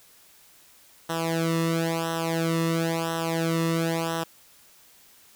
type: tone with flanger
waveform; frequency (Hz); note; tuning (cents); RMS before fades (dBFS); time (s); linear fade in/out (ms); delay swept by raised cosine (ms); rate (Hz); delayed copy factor
sawtooth; 164.81; E3; 0; -26; 1.09-4.24; 10; 0.43 to 1.3; 0.98; -0.95
effects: white hiss -55 dBFS RMS until 5.35 s

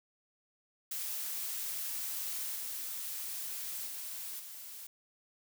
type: noise with level steps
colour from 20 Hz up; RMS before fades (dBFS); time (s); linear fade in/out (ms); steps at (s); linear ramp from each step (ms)
blue; -38 / -40 / -42 / -47; 0.91-4.87; 5; 2.55 / 3.86 / 4.39; 10
effects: none

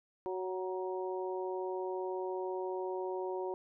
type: harmonic tone with a mistuned harmonic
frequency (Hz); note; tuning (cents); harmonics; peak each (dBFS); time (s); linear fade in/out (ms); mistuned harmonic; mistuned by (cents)
185.6; F#3; +6; 2 / 3 / 4 / 5; -36 / -43 / -45 / -43; 0.26-3.54; 0; 5; +22
effects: none

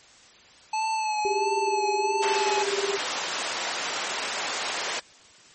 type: tone with vibrato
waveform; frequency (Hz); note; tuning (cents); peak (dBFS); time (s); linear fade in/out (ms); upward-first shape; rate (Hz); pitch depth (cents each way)
square; 865; A5; -30; -25; 0.73-2.63; 5; sine; 1.5; 38
type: tone with tremolo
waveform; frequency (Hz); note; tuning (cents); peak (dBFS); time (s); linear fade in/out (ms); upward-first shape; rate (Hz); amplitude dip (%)
sine; 398.6; G4; +29; -21; 1.25-2.98; 0; triangle; 19; 95
type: high-pass noise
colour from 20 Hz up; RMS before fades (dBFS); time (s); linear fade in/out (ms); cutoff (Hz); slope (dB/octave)
pink; -29; 2.22-5; 10; 620; 12
effects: white hiss -52 dBFS RMS until 5.54 s + MP3 32 kbps

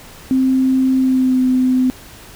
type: tone with pitch glide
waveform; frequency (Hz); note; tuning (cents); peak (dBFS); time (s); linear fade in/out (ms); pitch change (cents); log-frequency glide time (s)
sine; 261.6 to 255.8; C4 to C4; 0 to -39; -11; 0.31-1.9; 0; -39; 0.98-1.42
effects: pink hiss -39 dBFS RMS until 2.35 s

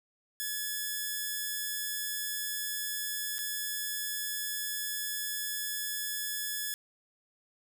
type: tone with dropouts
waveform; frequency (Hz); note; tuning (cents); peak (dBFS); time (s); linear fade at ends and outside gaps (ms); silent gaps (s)
5% pulse; 1710; A6; -50; -22; 0.4-6.74; 0; 3.383-3.389
effects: 10-bit

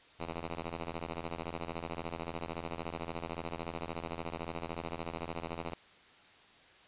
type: ring-modulated tone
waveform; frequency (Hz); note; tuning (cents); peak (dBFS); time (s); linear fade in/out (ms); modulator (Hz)
5% pulse; 83.7; E2; +27; -24; 0.19-5.74; 5; 76.9
effects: white hiss -59 dBFS RMS until 6.87 s + resampled to 8000 Hz

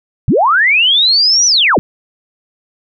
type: linear two-way sweep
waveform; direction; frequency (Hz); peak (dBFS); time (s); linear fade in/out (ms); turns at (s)
sine; up then down; 82.41 to 5980 to 82.41; -7; 0.28-1.79; 0; 1.46
effects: none

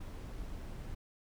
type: noise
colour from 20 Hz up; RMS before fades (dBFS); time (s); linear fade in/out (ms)
brown; -43; 0-0.95; 10
effects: none

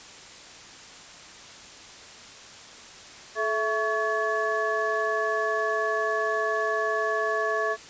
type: tone cluster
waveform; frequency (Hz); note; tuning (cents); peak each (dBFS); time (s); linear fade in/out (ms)
sine; 432 / 662 / 1122 / 1713; A4 / E5 / C#6 / A6; -32 / +7 / +21 / -47; -29; 3.35-7.77; 50
effects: white hiss -45 dBFS RMS until 7.89 s + resampled to 16000 Hz

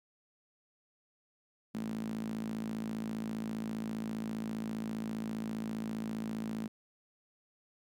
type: tone with high-pass filter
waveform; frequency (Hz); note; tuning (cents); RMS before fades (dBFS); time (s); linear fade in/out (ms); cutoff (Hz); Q
sawtooth; 55; A1; 0; -38; 1.74-6.68; 10; 210; 6.8
effects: none

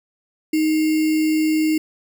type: tone with sample-and-hold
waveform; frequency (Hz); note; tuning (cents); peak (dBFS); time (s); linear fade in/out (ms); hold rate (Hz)
sine; 312.3; D#4; +7; -15; 0.53-1.78; 5; 2450
effects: none

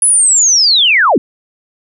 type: linear sweep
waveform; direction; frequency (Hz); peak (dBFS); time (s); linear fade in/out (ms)
sine; down; 10420 to 185.1; -6; 0.02-1.18; 2
effects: none

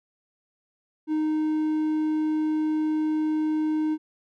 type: tone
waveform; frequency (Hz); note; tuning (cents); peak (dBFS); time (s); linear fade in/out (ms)
triangle; 309.6; D#4; -9; -20; 1.07-3.98; 50
effects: none

